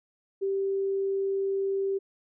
sine tone, 390.7 Hz, G4, 6 cents flat, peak -25 dBFS, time 0.41-1.99 s, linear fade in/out 20 ms, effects none

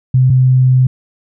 sine tone pair in turn, 128.7 / 128.7 Hz, C3 / C3, -28 / -28 cents, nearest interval unison, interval 0 cents, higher neither, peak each -6 dBFS, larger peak neither, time 0.14-0.3 / 0.3-0.87 s, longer second, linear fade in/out 5 ms, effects none

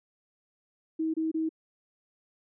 sine tone bursts, 319.6 Hz, D#4, 47 cents sharp, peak -26 dBFS, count 3, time 0.99-1.492 s, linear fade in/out 10 ms, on 150 ms, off 26 ms, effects none

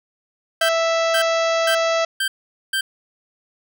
harmonic tone, 659.3 Hz, E5, in tune, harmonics 1 / 2 / 3 / 4 / 5 / 6 / 7 / 8 / 9 / 10, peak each -18 / -24 / -28 / -30 / -32 / -34 / -35 / -36 / -37 / -38 dBFS, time 0.61-2.05 s, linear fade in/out 5 ms
25% pulse tone bursts, 1568 Hz, G6, in tune, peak -15 dBFS, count 5, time 0.61-2.81 s, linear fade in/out 5 ms, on 80 ms, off 450 ms
effects none

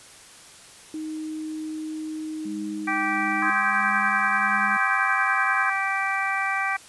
sine tone, 312 Hz, D#4, 5 cents sharp, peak -29 dBFS, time 0.94-3.5 s, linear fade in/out 2 ms
sine tone with tremolo, 204.9 Hz, G#3, 23 cents flat, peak -32 dBFS, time 2.45-4.77 s, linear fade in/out 5 ms, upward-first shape sine, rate 1.5 Hz, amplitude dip 45%
harmonic tone, 389.4 Hz, G4, 12 cents flat, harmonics 2 / 3 / 4 / 5 / 6, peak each -29 / -29 / -29 / -29 / -29 dBFS, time 2.87-6.77 s, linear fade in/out 10 ms
sine chord, Ab major seventh, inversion first, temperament equal with one note detuned, 1046.5 / 1260.4 / 1568 / 1661.2 Hz, C6 / Eb6 / G6 / Ab6, 0 / +22 / 0 / 0 cents, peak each -28 dBFS, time 3.42-5.7 s, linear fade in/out 5 ms
effects white hiss -47 dBFS RMS until 6.88 s + resampled to 24000 Hz

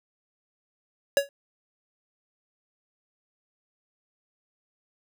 square tone with exponential decay, 560 Hz, C#5, 18 cents sharp, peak -15 dBFS, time 1.17-1.29 s, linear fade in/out 1 ms, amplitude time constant 25 ms, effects none

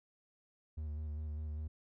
triangle tone with vibrato, 76.2 Hz, D#2, 36 cents flat, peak -36 dBFS, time 0.77-1.68 s, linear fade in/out 10 ms, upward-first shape square, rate 5 Hz, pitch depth 26 cents each way, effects none

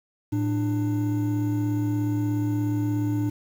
triangle tone pair together, 111.55 / 297.8 Hz, A2 / D4, +24 / +24 cents, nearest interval octave + perfect fourth, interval 1700 cents, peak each -23 dBFS, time 0.32-3.3 s, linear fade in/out 10 ms, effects 8-bit

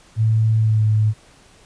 sine tone with pitch glide, 110.6 to 107.76 Hz, A2 to A2, +9 to -36 cents, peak -13 dBFS, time 0.16-1.14 s, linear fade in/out 50 ms, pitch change -45 cents, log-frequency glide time 0.58-0.86 s, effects pink hiss -50 dBFS RMS until 1.65 s + resampled to 22050 Hz

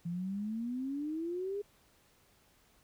sine exponential sweep, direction up, 166.9 to 415.3 Hz, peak -34 dBFS, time 0.05-1.62 s, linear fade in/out 10 ms, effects pink hiss -67 dBFS RMS until 2.83 s

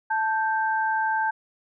sine tone pair together, 880 / 1568 Hz, A5 / G6, 0 / 0 cents, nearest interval minor seventh, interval 1000 cents, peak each -23 / -26 dBFS, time 0.1-1.31 s, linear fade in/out 10 ms, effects none

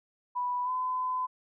sine tone with pitch glide, 986 to 1014.3 Hz, B5 to B5, -3 to +46 cents, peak -28 dBFS, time 0.35-1.27 s, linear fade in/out 20 ms, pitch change +49 cents, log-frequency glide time 0.64-0.7 s, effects none

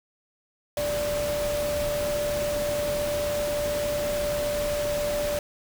sine tone in noise, 587 Hz, D5, 1 cent flat, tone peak -25 dBFS, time 0.77-5.39 s, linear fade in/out 2 ms, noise pink, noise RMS -33 dBFS, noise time 0.77-5.39 s, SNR +5 dB, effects none

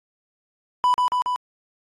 triangle tone with echo, 993 Hz, B5, 9 cents sharp, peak -13 dBFS, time 0.84-0.94 s, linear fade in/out 0 ms, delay 140 ms, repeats 3, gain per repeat -2 dB, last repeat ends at 1.36 s, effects AAC 32 kbps

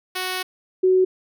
5% pulse / sine tone pair in turn, 370 / 372.4 Hz, F#4 / F#4, 0 / +11 cents, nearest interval unison, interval 11 cents, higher second, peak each -13 dBFS, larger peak neither, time 0.15-0.43 / 0.83-1.05 s, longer first, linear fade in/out 10 ms, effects none

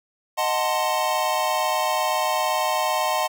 square chord, D# diminished seventh, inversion none, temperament equal with one note detuned, 622.3 / 740 / 888.7 / 1046.5 Hz, D#5 / F#5 / A5 / C6, 0 / 0 / +17 / 0 cents, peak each -27 dBFS, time 0.37-3.28 s, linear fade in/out 20 ms, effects none

